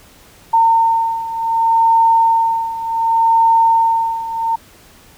sine beating tone pair, 910 / 910.67 Hz, A#5 / A#5, -42 / -41 cents, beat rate 0.67 Hz, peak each -12 / -16 dBFS, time 0.53-4.56 s, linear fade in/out 10 ms, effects pink hiss -45 dBFS RMS until 5.17 s

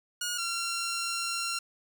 10% pulse tone pair in turn, 1440 / 1371.9 Hz, F#6 / F6, -47 / -31 cents, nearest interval minor second, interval 84 cents, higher first, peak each -22 dBFS, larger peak neither, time 0.21-0.38 / 0.38-1.59 s, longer second, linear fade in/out 5 ms, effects none

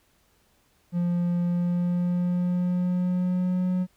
triangle tone with pitch glide, 174.61 to 182.55 Hz, F3 to F#3, 0 to -23 cents, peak -20 dBFS, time 0.92-3.87 s, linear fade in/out 50 ms, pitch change +77 cents, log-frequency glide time 1.44-3.69 s, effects pink hiss -65 dBFS RMS until 3.96 s

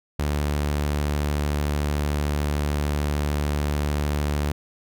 sawtooth tone, 73.42 Hz, D2, in tune, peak -18 dBFS, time 0.19-4.52 s, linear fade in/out 5 ms, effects none

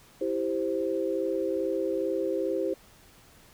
sine chord, C major, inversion first, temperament equal, 329.6 / 392 / 523.3 Hz, E4 / G4 / C5, 0 / 0 / 0 cents, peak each -31 / -30 / -30 dBFS, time 0.21-2.74 s, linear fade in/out 5 ms, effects pink hiss -56 dBFS RMS until 3.53 s

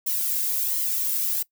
violet noise with flanger, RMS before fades -25 dBFS, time 0.06-1.43 s, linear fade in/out 10 ms, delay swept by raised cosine 0.95 to 1.89 ms, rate 1.4 Hz, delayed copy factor +0.55, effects noise-tail reverb RT60 0.1 s tail -20 dB re dry

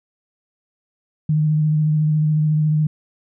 sine tone with vibrato, 153.4 Hz, D#3, 24 cents flat, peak -14 dBFS, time 1.29-2.87 s, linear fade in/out 5 ms, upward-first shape sine, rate 14 Hz, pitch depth 21 cents each way, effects none

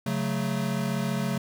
square chord, F# minor, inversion second, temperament equal, 138.59 / 185 / 220 Hz, C#3 / F#3 / A3, 0 / 0 / 0 cents, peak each -31 dBFS, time 0.06-1.38 s, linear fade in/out 5 ms, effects none

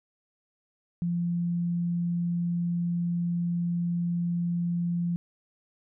sine tone, 172.7 Hz, F3, 19 cents flat, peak -25 dBFS, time 1.02-5.16 s, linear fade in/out 0 ms, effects none

